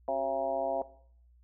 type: harmonic tone with a mistuned harmonic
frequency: 135 Hz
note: C#3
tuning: 45 cents flat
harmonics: 2 / 3 / 4 / 5 / 6 / 7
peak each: -43 / -43 / -33 / -31 / -37 / -40 dBFS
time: 0.08-0.82 s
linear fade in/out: 2 ms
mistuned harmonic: 3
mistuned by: -100 cents
effects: noise-tail reverb RT60 0.6 s tail -18 dB re dry + added 60 Hz sine -58 dBFS peak until 1.43 s